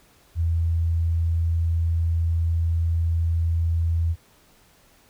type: tone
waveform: sine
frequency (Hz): 83.1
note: E2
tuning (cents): +15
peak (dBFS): -19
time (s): 0.35-4.16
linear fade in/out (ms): 50
effects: pink hiss -57 dBFS RMS until 5.09 s